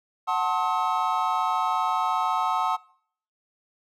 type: chord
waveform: triangle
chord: F# diminished seventh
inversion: none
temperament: just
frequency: 740 / 888 / 1065.6 / 1278.7 Hz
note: F#5 / A5 / C6 / Eb6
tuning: 0 / +16 / +31 / +47 cents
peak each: -26 dBFS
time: 0.27-2.77 s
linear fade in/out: 20 ms
effects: noise-tail reverb RT60 0.6 s tail -23 dB re dry